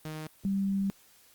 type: tone pair in turn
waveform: sawtooth / sine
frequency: 155.56 / 195.99 Hz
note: D#3 / G3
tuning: 0 / 0 cents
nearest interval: major third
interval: 400 cents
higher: second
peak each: -32 / -26 dBFS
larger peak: second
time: 0.05-0.27 / 0.45-0.9 s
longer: second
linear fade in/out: 0 ms
effects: white hiss -60 dBFS RMS until 1.34 s + Opus 32 kbps